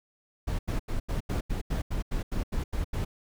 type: noise bursts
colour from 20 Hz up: brown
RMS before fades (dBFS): -29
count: 13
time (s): 0.47-3.05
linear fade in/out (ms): 10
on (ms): 120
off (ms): 85
effects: none